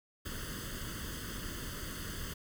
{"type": "noise with comb filter", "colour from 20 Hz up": "pink", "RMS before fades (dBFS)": -41, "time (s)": [0.25, 2.34], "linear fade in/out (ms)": 10, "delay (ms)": 0.63, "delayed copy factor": 0.85, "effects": []}